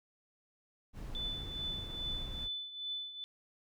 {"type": "noise", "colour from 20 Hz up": "brown", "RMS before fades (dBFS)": -43, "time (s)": [0.93, 2.49], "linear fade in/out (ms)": 50}
{"type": "tone with tremolo", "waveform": "sine", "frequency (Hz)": 3500, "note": "A7", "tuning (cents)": -10, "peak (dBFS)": -35, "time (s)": [1.15, 3.24], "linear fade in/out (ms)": 0, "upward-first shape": "triangle", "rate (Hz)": 2.4, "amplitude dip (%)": 75}
{"effects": []}